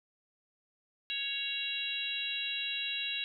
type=harmonic tone; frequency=554.4 Hz; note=C#5; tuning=in tune; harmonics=3 / 4 / 5 / 6 / 7; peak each=-46 / -46 / -36 / -41 / -37 dBFS; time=1.1-3.24 s; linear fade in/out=0 ms; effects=none